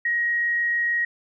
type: tone with frequency modulation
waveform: sine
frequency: 1889 Hz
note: A#6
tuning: 22 cents sharp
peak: -20 dBFS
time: 0.05-1.05 s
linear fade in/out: 5 ms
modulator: 26.5 Hz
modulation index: 0.25
effects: none